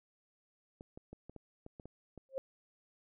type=clicks; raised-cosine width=2 ms; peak=-35 dBFS; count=9; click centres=0.809 / 0.975 / 1.13 / 1.296 / 1.363 / 1.664 / 1.798 / 1.856 / 2.177 s
type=tone with exponential growth; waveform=sine; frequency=534 Hz; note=C5; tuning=35 cents sharp; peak=-30 dBFS; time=2.29-2.38 s; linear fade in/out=0 ms; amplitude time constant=18 ms
effects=none